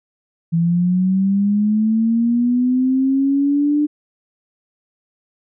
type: linear sweep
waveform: sine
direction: up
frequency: 164.81 to 298.9 Hz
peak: -13 dBFS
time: 0.52-3.87 s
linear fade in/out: 20 ms
effects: none